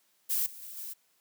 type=noise with level steps; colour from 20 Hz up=violet; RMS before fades=-29 / -47 / -44 / -40 dBFS; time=0.29-0.94 s; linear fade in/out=20 ms; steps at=0.46 / 0.62 / 0.77 s; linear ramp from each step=2 ms; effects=white hiss -70 dBFS RMS until 1.2 s + high-pass 150 Hz 12 dB/octave